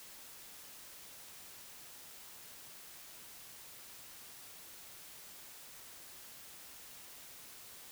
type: silence
effects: white hiss -53 dBFS RMS until 7.91 s